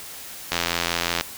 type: click train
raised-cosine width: 0.2 ms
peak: -4 dBFS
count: 60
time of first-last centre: 0.52-1.21 s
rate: 85.5 Hz
effects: white hiss -38 dBFS RMS until 1.37 s